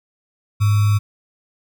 sine tone with sample-and-hold, 103.83 Hz, G#2, in tune, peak -12 dBFS, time 0.6-0.99 s, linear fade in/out 20 ms, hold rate 1225 Hz, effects none

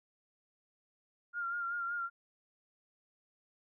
sine tone with vibrato, 1396.9 Hz, F6, in tune, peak -34 dBFS, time 1.33-2.1 s, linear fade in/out 50 ms, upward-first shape sine, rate 5.3 Hz, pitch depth 35 cents each way, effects none

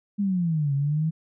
sine exponential two-way sweep, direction down then up, 207.7 to 137.6 to 162.4 Hz, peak -21 dBFS, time 0.18-1.11 s, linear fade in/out 20 ms, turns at 0.74 s, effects none

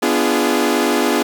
sawtooth chord, B diminished seventh, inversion none, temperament equal with one note detuned, 246.9 / 293.7 / 344.4 / 415.3 Hz, B3 / D4 / F4 / Ab4, 0 / 0 / -24 / 0 cents, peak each -16 dBFS, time 0.02-1.23 s, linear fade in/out 10 ms, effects 8-bit

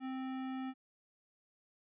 sine tone with hard clipping, 261.6 Hz, C4, in tune, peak -40 dBFS, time 0-0.74 s, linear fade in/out 50 ms, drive 18 dB, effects resampled to 8000 Hz

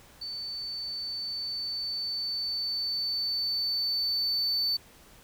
sine tone with level ramp, 4520 Hz, C#8, 33 cents sharp, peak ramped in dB -34 to -22 dBFS, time 0.21-4.77 s, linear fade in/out 10 ms, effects tanh soft clip ceiling -24 dBFS + pink hiss -55 dBFS RMS until 5.23 s

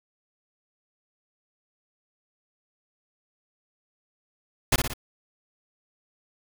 pink noise with echo, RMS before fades -19 dBFS, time 4.72-4.76 s, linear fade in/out 5 ms, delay 59 ms, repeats 3, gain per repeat -5 dB, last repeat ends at 4.937 s, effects none

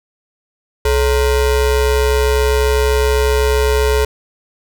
square ring-modulated tone, 246.9 Hz, B3, in tune, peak -9 dBFS, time 0.85-4.05 s, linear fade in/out 5 ms, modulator 183 Hz, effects none

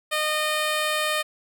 10% pulse tone, 612 Hz, D#5, 29 cents flat, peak -14 dBFS, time 0.11-1.23 s, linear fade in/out 20 ms, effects none

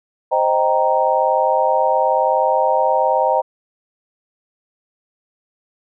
sine chord, C minor seventh, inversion none, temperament equal, 523.3 / 622.3 / 784 / 932.3 Hz, C5 / Eb5 / G5 / Bb5, 0 / 0 / 0 / 0 cents, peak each -19 / -19 / -19 / -18 dBFS, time 0.31-3.42 s, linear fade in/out 20 ms, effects none

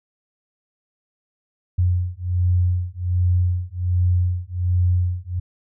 sine beating tone pair, 88.9 / 90.2 Hz, F2 / F#2, +31 / -44 cents, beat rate 1.3 Hz, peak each -20 dBFS, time 1.78-5.4 s, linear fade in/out 10 ms, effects none

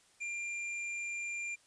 sine tone with hard clipping, 2388 Hz, D7, 28 cents sharp, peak -38 dBFS, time 0.2-1.56 s, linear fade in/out 20 ms, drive 11 dB, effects white hiss -66 dBFS RMS until 1.66 s + resampled to 22050 Hz

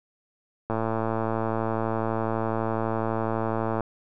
click train, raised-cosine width 1 ms, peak -13 dBFS, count 349, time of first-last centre 0.7-3.807 s, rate 112 Hz, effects none

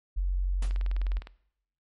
sine tone, 45.84 Hz, F#1, 15 cents flat, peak -24 dBFS, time 0.16-1.2 s, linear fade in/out 20 ms
pink noise with exponential decay, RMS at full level -38 dBFS, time 0.62-0.8 s, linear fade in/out 5 ms, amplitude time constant 38 ms
click train, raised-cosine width 0.3 ms, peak -27 dBFS, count 12, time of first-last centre 0.71-1.271 s, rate 19.6 Hz
effects noise-tail reverb RT60 0.7 s tail -20 dB re dry + MP3 48 kbps

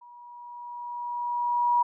sine tone with level ramp, 963 Hz, B5, 44 cents flat, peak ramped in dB -47 to -18 dBFS, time 0.01-1.83 s, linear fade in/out 10 ms, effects none

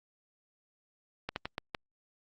slowing click train, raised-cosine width 0.3 ms, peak -18 dBFS, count 5, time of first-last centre 1.29-1.748 s, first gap 71 ms, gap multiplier 1.33, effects Opus 48 kbps

